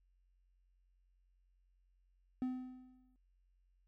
triangle tone with exponential decay, 254.9 Hz, C4, 45 cents flat, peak -31 dBFS, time 2.42-3.16 s, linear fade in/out 0 ms, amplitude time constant 160 ms, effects added 45 Hz sine -70 dBFS peak until 3.87 s

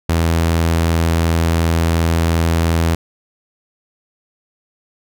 sawtooth tone, 82.8 Hz, E2, 8 cents sharp, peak -9 dBFS, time 0.09-2.95 s, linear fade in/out 5 ms, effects none

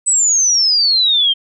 sine exponential sweep, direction down, 8130 to 3136 Hz, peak -10 dBFS, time 0.06-1.34 s, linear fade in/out 20 ms, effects none

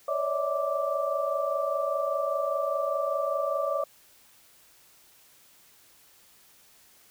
sine tone cluster, 554 / 579 / 644 / 1172 Hz, C#5 / D5 / E5 / D6, -1 / -25 / -41 / -4 cents, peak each -31 dBFS, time 0.08-3.84 s, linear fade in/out 5 ms, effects white hiss -58 dBFS RMS until 7.1 s

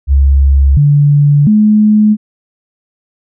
sine tone with pitch steps, 68.9 / 144.8 / 212.5 Hz, C#2 / D3 / G#3, -10 / -24 / +40 cents, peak -4 dBFS, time 0.07-2.17 s, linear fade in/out 50 ms, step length 700 ms, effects none

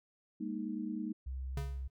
sine chord, Ab suspended second, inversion none, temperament equal with one note detuned, 203.5 / 233.1 / 311.1 Hz, Ab3 / Bb3 / Eb4, -35 / 0 / 0 cents, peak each -40 dBFS, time 0.4-1.13 s, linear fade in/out 10 ms
sine tone, 65.41 Hz, C2, in tune, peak -37 dBFS, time 1.26-1.88 s, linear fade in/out 10 ms
square tone with exponential decay, 138.59 Hz, C#3, in tune, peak -35 dBFS, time 1.57-1.9 s, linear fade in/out 2 ms, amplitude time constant 70 ms
effects none

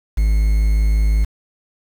triangle tone with quantisation, 52.8 Hz, G#1, 29 cents sharp, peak -10 dBFS, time 0.17-1.25 s, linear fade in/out 10 ms, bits 6, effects none

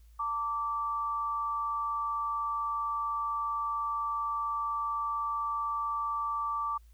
sine tone pair together, 900 / 1164.3 Hz, A5 / D6, +39 / -15 cents, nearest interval major third, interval 446 cents, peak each -38 / -30 dBFS, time 0.19-6.78 s, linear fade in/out 10 ms, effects added 56 Hz sine -53 dBFS peak until 6.93 s + white hiss -71 dBFS RMS until 6.93 s

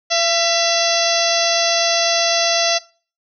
harmonic tone with a mistuned harmonic, 677 Hz, E5, 46 cents sharp, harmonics 1 / 2 / 3 / 4 / 5 / 6 / 7 / 8 / 9, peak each -19 / -27 / -26 / -25 / -24 / -25 / -24 / -24 / -23 dBFS, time 0.1-2.79 s, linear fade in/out 20 ms, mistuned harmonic 3, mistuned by -45 cents, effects noise-tail reverb RT60 0.4 s tail -21 dB re dry

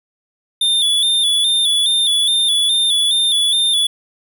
square tone with vibrato, 3517 Hz, A7, 1 cent flat, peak -13 dBFS, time 0.61-3.87 s, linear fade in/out 5 ms, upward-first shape square, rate 2.4 Hz, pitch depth 47 cents each way, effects none

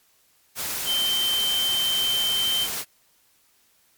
sine tone in noise, 3109 Hz, G7, 15 cents flat, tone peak -21 dBFS, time 0.85-2.68 s, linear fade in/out 50 ms, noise white, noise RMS -29 dBFS, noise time 0.55-2.85 s, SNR +5 dB, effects white hiss -62 dBFS RMS until 3.97 s + MP3 96 kbps

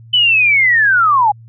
sine linear sweep, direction down, 3028 to 794 Hz, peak -8 dBFS, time 0.13-1.32 s, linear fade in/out 10 ms, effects added 114 Hz sine -36 dBFS peak until 1.48 s

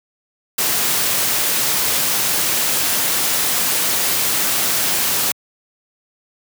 white noise, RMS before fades -18 dBFS, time 0.58-5.32 s, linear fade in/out 5 ms, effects high-pass 100 Hz 12 dB/octave

